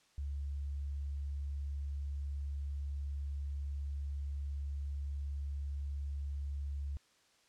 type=tone; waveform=sine; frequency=70.7 Hz; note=C#2; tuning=35 cents sharp; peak=-36 dBFS; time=0.18-6.97 s; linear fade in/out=0 ms; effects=white hiss -69 dBFS RMS until 7.48 s + low-pass 7000 Hz 12 dB/octave